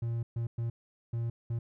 triangle tone bursts at uneven times, 116.54 Hz, A#2, in tune, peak -28 dBFS, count 5, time 0.02-0.23 / 0.36-0.47 / 0.58-0.7 / 1.13-1.3 / 1.5-1.59 s, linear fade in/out 5 ms, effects none

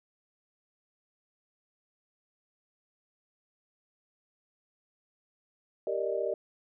sine chord, Eb major seventh, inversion first, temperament equal, 392 / 466.2 / 587.3 / 622.3 Hz, G4 / Bb4 / D5 / Eb5, 0 / 0 / 0 / 0 cents, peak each -34 dBFS, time 5.87-6.34 s, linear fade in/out 2 ms, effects none

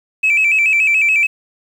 sine tone with vibrato, 2454 Hz, D#7, 25 cents flat, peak -9 dBFS, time 0.23-1.27 s, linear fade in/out 10 ms, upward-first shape square, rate 7 Hz, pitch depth 83 cents each way, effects tanh soft clip ceiling -7 dBFS + 7-bit

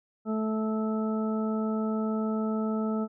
harmonic tone, 218.3 Hz, A3, 13 cents flat, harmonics 1 / 2 / 3 / 4 / 6, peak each -27 / -34 / -38 / -43 / -39 dBFS, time 0.25-3.08 s, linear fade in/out 50 ms, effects none

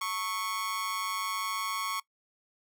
sawtooth tone with amplitude modulation, 1105 Hz, C#6, 6 cents flat, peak -24 dBFS, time 0.01-2 s, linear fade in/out 5 ms, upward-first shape sine, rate 199 Hz, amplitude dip 70%, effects noise-tail reverb RT60 0.1 s tail -21 dB re dry

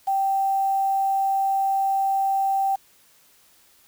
sine tone with quantisation, 780 Hz, G5, 9 cents flat, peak -19 dBFS, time 0.07-2.76 s, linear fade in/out 10 ms, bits 7, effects white hiss -57 dBFS RMS until 3.87 s

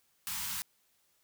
white band-stop noise, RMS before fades -37 dBFS, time 0.27-0.62 s, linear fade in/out 0 ms, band 230 to 800 Hz, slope 96 dB/octave, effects white hiss -72 dBFS RMS until 1.23 s

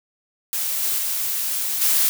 blue noise with level steps, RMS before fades -24 / -22 / -24 / -18 dBFS, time 0.53-2.09 s, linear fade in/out 0 ms, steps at 0.82 / 0.98 / 1.81 s, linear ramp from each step 10 ms, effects none

